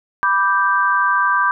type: chord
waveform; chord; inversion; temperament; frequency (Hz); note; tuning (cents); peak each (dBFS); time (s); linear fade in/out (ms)
sine; G major; first; equal; 987.8 / 1174.7 / 1568; B5 / D6 / G6; 0 / 0 / 0; -19 / -17 / -17; 0.23-1.51; 0
effects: none